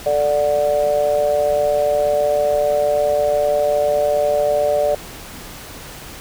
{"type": "tone with amplitude modulation", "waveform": "sine", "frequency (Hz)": 587.3, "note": "D5", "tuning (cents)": 0, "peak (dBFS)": -10, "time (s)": [0.06, 4.95], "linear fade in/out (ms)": 5, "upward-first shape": "sine", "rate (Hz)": 146, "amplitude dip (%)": 85, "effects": ["pink hiss -35 dBFS RMS until 6.2 s"]}